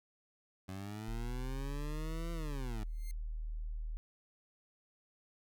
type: linear two-way sweep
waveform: 20% pulse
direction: up then down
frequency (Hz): 92.6 to 170 to 102.3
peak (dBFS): -37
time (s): 0.68-2.84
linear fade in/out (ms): 10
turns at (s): 2.32
type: tone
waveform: sine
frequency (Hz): 38.99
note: D#1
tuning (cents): +4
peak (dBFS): -37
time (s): 1.08-3.97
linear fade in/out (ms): 0
type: tone with exponential growth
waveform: 5% pulse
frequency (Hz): 2113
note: C7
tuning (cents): +16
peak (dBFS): -40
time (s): 2.82-3.11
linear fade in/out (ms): 0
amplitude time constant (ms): 62
effects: none